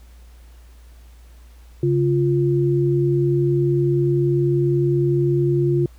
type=tone pair together; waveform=sine; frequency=138.58 / 349.2 Hz; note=C#3 / F4; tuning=0 / 0 cents; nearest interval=octave + major third; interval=1600 cents; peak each=-18 dBFS; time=1.83-5.86 s; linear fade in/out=2 ms; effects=added 59 Hz sine -42 dBFS peak until 5.98 s + pink hiss -56 dBFS RMS until 5.98 s